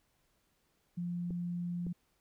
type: tone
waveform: sine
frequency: 174.61 Hz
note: F3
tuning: in tune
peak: -34 dBFS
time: 0.97-1.93 s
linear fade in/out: 10 ms
type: clicks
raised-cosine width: 3 ms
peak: -30 dBFS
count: 2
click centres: 1.307 / 1.867 s
effects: pink hiss -75 dBFS RMS until 2.2 s